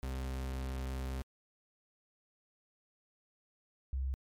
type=tone pair in turn; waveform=40% pulse / sine; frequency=65.41 / 66.17 Hz; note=C2 / C2; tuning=0 / +20 cents; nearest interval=unison; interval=20 cents; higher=second; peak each=-35 / -32 dBFS; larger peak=second; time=0.03-1.22 / 3.93-4.14 s; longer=first; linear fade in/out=0 ms; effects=MP3 96 kbps